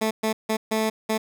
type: tone bursts at uneven times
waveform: 15% pulse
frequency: 219.2 Hz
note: A3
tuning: 6 cents flat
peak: -15 dBFS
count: 5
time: 0.01-0.11 / 0.23-0.33 / 0.49-0.57 / 0.71-0.9 / 1.09-1.18 s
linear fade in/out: 10 ms
effects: none